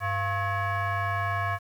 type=tone with frequency modulation; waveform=sine; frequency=493.9 Hz; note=B4; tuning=in tune; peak=-24 dBFS; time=0-1.59 s; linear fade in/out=50 ms; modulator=594 Hz; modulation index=2.3; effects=tanh soft clip ceiling -21 dBFS + 9-bit